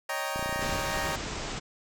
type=chord; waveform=20% pulse; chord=Eb dominant seventh; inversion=third; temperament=equal; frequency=554.4 / 622.3 / 784 / 932.3 Hz; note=Db5 / Eb5 / G5 / Bb5; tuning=0 / 0 / 0 / 0 cents; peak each=-31 dBFS; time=0.09-1.16 s; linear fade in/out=5 ms
type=click train; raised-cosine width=3 ms; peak=-24 dBFS; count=13; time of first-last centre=0.36-0.76 s; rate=30 Hz
type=low-pass noise; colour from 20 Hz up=pink; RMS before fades=-35 dBFS; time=0.6-1.6 s; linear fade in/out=20 ms; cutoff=7900 Hz; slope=96 dB/octave
effects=none